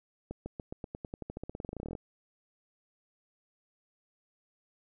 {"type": "accelerating click train", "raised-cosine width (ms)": 2, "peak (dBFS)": -25, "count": 26, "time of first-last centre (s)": [0.31, 1.952], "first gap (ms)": 150, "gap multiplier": 0.92, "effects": []}